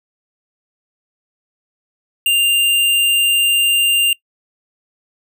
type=tone; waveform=square; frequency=2793 Hz; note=F7; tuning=1 cent flat; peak=-12 dBFS; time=2.26-4.13 s; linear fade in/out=2 ms; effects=noise-tail reverb RT60 0.1 s tail -23 dB re dry